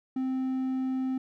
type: tone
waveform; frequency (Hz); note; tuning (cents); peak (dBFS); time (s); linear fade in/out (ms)
triangle; 260.8; C4; -5; -25; 0.16-1.18; 5
effects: none